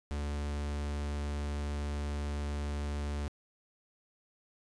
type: tone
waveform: 45% pulse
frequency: 72.8 Hz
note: D2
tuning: 15 cents flat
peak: -33 dBFS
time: 0.11-3.28 s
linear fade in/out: 0 ms
effects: resampled to 22050 Hz